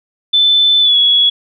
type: tone with pitch glide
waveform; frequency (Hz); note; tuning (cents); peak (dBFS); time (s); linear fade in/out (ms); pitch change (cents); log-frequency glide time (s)
sine; 3520 to 3365; A7 to G#7; 0 to +22; -7; 0.33-1.3; 10; -78; 0.81-0.96
effects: none